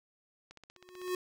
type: click train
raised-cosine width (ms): 0.2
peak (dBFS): -34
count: 10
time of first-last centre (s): 0.51-1.08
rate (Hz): 15.8
type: tone with exponential growth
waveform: square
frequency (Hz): 364.2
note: F#4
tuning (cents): -27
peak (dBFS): -30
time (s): 0.76-1.15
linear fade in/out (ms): 2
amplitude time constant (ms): 84
effects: none